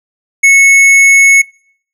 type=tone with hard clipping; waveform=sine; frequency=2200 Hz; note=C#7; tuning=14 cents flat; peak=-4 dBFS; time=0.43-1.42 s; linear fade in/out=10 ms; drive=9 dB; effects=noise-tail reverb RT60 0.6 s tail -26 dB re dry